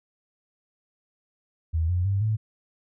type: tone with pitch steps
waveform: sine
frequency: 81 / 89.36 / 98.58 / 108.75 Hz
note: E2 / F2 / G2 / A2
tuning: -30 / +40 / +10 / -20 cents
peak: -21 dBFS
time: 1.73-2.37 s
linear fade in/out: 20 ms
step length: 160 ms
effects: none